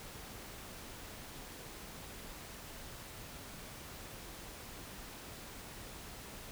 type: silence
effects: pink hiss -49 dBFS RMS until 6.51 s